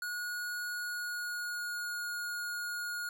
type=tone with pitch glide; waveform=square; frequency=1450 to 1435.8 Hz; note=F#6 to F6; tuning=-35 to +48 cents; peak=-36 dBFS; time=0.02-3.09 s; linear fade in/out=2 ms; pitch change=-17 cents; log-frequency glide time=0.68-2.1 s; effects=none